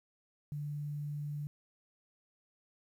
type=tone with quantisation; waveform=sine; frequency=146.83 Hz; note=D3; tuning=in tune; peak=-36 dBFS; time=0.52-1.47 s; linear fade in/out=0 ms; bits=11; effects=none